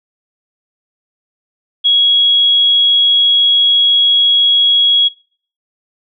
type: tone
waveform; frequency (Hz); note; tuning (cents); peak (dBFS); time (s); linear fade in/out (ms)
sine; 3322; G#7; 0; -7; 1.84-5.09; 20
effects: noise-tail reverb RT60 0.5 s tail -22 dB re dry